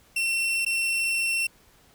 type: tone with dropouts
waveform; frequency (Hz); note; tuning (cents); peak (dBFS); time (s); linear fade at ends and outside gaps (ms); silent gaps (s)
40% pulse; 2709; E7; +47; -22; 0.16-1.47; 5; 0.65-0.662
effects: pink hiss -58 dBFS RMS until 1.94 s